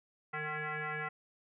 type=tone with frequency modulation; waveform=sine; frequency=155.2 Hz; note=D#3; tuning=4 cents flat; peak=-35 dBFS; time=0.33-1.09 s; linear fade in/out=10 ms; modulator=305 Hz; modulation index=6.8; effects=none